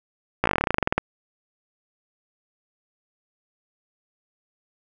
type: slowing click train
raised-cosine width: 0.5 ms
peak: -4 dBFS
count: 18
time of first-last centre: 0.44-0.98 s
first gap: 16 ms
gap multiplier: 1.08
effects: none